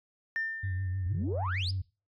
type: tone with exponential decay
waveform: sine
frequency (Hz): 1800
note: A6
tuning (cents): +39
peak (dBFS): -27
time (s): 0.36-1.24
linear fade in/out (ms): 0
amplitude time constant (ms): 190
type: tone with vibrato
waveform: sine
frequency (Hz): 93.2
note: F#2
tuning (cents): +13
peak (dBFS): -29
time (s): 0.63-1.82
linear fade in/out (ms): 10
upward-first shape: sine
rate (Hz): 6.5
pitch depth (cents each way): 61
type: exponential sweep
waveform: sine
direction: up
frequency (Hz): 78.8 to 5274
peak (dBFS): -31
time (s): 1.06-1.71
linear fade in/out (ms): 5
effects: noise-tail reverb RT60 0.3 s tail -20 dB re dry + tanh soft clip ceiling -24 dBFS